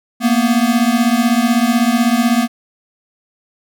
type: beating tone pair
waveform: square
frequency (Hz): 229 / 245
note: A#3 / B3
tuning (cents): -31 / -14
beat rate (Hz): 16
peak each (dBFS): -15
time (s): 0.2-2.48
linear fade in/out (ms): 50
effects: none